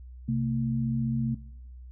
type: tone pair together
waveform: sine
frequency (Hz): 131.24 / 226.3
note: C3 / A3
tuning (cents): +6 / +49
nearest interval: major sixth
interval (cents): 943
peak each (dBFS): -27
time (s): 0.28-1.35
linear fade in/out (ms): 10
effects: noise-tail reverb RT60 0.9 s tail -20 dB re dry + added 62 Hz sine -42 dBFS peak until 1.91 s